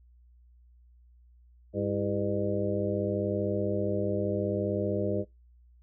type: harmonic tone with a mistuned harmonic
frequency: 100.7 Hz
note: G2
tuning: 47 cents sharp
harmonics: 1 / 2 / 3 / 4 / 5 / 6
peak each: -34 / -34 / -34 / -34 / -34 / -34 dBFS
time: 1.73-5.25 s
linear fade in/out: 50 ms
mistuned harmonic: 3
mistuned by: +140 cents
effects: noise-tail reverb RT60 0.2 s tail -22 dB re dry + added 60 Hz sine -55 dBFS peak until 5.82 s